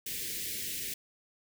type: band-stop noise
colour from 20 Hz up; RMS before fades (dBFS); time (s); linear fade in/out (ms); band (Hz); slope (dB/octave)
white; -37; 0.06-0.94; 5; 480 to 1800; 48
effects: none